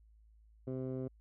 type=tone with low-pass filter; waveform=15% pulse; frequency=130 Hz; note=C3; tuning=11 cents flat; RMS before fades=-39 dBFS; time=0.67-1.08 s; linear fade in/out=5 ms; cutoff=480 Hz; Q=1.1; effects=added 54 Hz sine -60 dBFS peak until 1.2 s